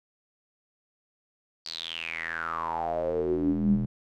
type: tone with band-pass filter sweep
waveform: square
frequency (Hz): 41.2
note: E1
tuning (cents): 0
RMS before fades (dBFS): -29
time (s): 1.65-3.86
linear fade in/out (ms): 10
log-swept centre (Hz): 4700 to 160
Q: 9.6
effects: none